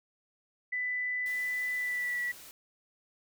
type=tone with pitch glide; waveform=sine; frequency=1993 to 1949.7 Hz; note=B6 to B6; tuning=+15 to -23 cents; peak=-30 dBFS; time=0.72-2.32 s; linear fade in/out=10 ms; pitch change=-38 cents; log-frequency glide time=1.76-2.2 s
type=noise; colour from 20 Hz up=white; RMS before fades=-50 dBFS; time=1.26-2.51 s; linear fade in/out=0 ms
effects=none